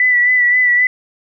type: tone with vibrato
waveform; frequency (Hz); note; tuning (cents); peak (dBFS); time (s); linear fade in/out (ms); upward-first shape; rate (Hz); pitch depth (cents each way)
sine; 1975.5; B6; 0; -9; 0-0.87; 2; sine; 3.8; 31
effects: none